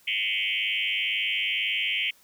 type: tone with frequency modulation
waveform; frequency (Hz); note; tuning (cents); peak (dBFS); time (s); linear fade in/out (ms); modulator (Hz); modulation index
sine; 2637; E7; 0; -24; 0.07-2.11; 10; 102; 5.4
effects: white hiss -59 dBFS RMS until 2.23 s